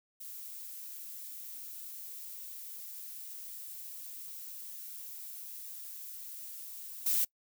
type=noise with level steps; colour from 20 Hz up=violet; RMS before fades=-45 / -29 dBFS; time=0.2-7.25 s; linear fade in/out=10 ms; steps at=7.06 s; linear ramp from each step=5 ms; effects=noise-tail reverb RT60 0.1 s tail -25 dB re dry